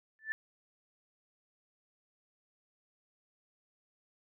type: tone with exponential growth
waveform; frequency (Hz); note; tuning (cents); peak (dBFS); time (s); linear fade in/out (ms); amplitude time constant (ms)
sine; 1760; A6; 0; -28; 0.19-0.32; 0; 28
effects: none